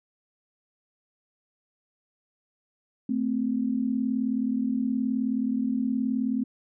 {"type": "tone pair together", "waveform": "sine", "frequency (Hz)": [221.3, 260.3], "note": ["A3", "C4"], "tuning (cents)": [10, -9], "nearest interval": "minor third", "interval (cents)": 281, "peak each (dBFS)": [-27, -26], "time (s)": [3.09, 6.44], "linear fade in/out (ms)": 5, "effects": []}